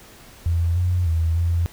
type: tone with pitch steps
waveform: sine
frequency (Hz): 84.5 / 89.5 / 81.8 / 85.1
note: E2 / F2 / E2 / F2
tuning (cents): +43 / +43 / -13 / -44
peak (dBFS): -17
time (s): 0.46-1.66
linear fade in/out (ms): 0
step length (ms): 300
effects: pink hiss -46 dBFS RMS until 1.72 s